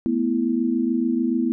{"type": "chord", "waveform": "sine", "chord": "A suspended second", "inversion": "none", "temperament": "equal", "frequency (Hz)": [220, 246.9, 329.6], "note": ["A3", "B3", "E4"], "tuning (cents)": [0, 0, 0], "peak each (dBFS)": [-26, -21, -24], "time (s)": [0.06, 1.52], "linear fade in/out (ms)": 0, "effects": []}